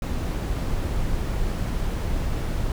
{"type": "noise", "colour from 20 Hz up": "brown", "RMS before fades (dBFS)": -25, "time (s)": [0.02, 2.72], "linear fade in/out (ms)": 2, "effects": []}